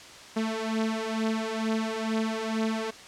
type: beating tone pair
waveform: sawtooth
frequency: 220 / 222.2 Hz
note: A3 / A3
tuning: 0 / +17 cents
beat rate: 2.2 Hz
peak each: -27 / -25 dBFS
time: 0.36-2.91 s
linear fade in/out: 10 ms
effects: white hiss -46 dBFS RMS until 3.07 s + low-pass 6000 Hz 12 dB/octave